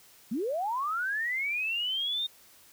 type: linear sweep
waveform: sine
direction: up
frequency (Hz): 195.1 to 3700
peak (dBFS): -28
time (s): 0.31-2.27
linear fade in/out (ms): 10
effects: white hiss -57 dBFS RMS until 2.72 s